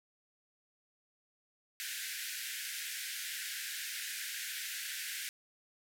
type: band-pass noise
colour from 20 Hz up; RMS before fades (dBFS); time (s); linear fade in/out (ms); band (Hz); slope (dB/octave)
pink; -41; 1.8-5.29; 0; 1500 to 16000; 96
effects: none